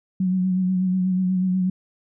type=tone with vibrato; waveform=sine; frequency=185 Hz; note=F#3; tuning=in tune; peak=-18 dBFS; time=0.2-1.7 s; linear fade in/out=5 ms; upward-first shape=sine; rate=8.2 Hz; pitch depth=32 cents each way; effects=none